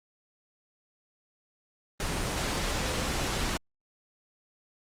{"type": "tone in noise", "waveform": "sine", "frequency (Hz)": 511, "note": "C5", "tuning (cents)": -41, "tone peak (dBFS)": -40, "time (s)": [2.82, 3.06], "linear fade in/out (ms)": 0, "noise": "pink", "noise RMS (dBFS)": -30, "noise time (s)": [2, 3.57], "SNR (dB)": -13, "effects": ["low-pass 9000 Hz 12 dB/octave", "Opus 24 kbps"]}